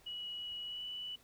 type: tone with pitch glide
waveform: sine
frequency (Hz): 2924 to 2965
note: F#7 to F#7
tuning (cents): -21 to +3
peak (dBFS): -40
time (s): 0.06-1.16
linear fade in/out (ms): 10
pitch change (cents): +24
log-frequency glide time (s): 0.65-0.84
effects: pink hiss -65 dBFS RMS until 1.23 s